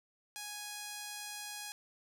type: tone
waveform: 5% pulse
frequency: 830.6 Hz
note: G#5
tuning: in tune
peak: -30 dBFS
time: 0.36-1.72 s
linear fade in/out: 0 ms
effects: none